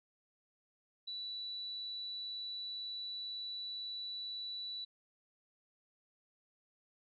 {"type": "tone", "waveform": "sine", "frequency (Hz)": 3951, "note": "B7", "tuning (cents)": 0, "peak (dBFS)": -40, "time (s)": [1.07, 4.85], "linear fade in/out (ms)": 10, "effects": []}